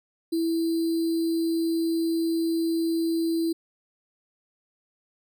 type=tone with sample-and-hold; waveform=sine; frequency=329.6 Hz; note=E4; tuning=in tune; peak=-22 dBFS; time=0.32-3.53 s; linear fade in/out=10 ms; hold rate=4410 Hz; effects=none